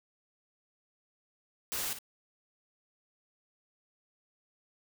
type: noise with echo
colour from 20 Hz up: white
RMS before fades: -35 dBFS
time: 1.72-1.93 s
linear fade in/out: 0 ms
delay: 57 ms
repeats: 1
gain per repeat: -10 dB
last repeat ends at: 1.987 s
effects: none